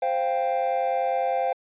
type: chord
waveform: triangle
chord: C suspended fourth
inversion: none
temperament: equal with one note detuned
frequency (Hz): 523.3 / 698.5 / 788.5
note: C5 / F5 / G5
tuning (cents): 0 / 0 / +10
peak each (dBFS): -24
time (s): 0.02-1.53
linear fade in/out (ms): 5
effects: tanh soft clip ceiling -13 dBFS + resampled to 8000 Hz